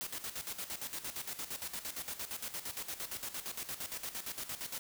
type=noise with tremolo; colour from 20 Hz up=white; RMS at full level=-40 dBFS; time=0.01-4.79 s; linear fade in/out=0 ms; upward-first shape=square; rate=8.7 Hz; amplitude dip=70%; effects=none